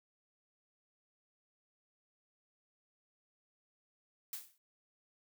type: noise with exponential decay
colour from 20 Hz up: blue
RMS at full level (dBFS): -39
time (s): 4.33-4.58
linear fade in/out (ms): 1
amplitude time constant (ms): 53
effects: none